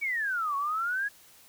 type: exponential two-way sweep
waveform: sine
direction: down then up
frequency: 2300 to 1097 to 1691 Hz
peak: -27 dBFS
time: 0.01-1.09 s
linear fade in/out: 20 ms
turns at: 0.56 s
effects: white hiss -56 dBFS RMS until 1.48 s